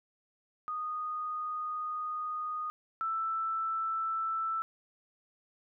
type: tone pair in turn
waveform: sine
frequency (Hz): 1237 / 1324.3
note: D#6 / E6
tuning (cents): -10 / +8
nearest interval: minor second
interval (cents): 118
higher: second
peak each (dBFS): -33 / -30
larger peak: second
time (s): 0.68-2.7 / 3.01-4.62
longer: first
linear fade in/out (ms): 0
effects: none